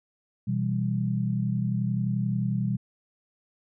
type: chord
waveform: sine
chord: E minor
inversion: second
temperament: equal with one note detuned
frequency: 124.11 / 164.81 / 196 Hz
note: B2 / E3 / G3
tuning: +9 / 0 / 0 cents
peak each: -27 / -31 / -28 dBFS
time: 0.47-2.77 s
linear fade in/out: 10 ms
effects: none